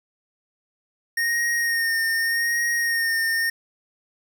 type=tone with vibrato; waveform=square; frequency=1848 Hz; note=A#6; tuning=16 cents flat; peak=-21 dBFS; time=1.17-3.5 s; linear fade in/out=5 ms; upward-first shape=sine; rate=0.84 Hz; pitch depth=28 cents each way; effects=9-bit